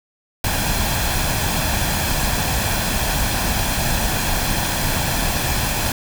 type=noise with comb filter; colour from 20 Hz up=pink; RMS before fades=-20 dBFS; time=0.44-5.92 s; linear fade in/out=2 ms; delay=1.2 ms; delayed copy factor=+0.5; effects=none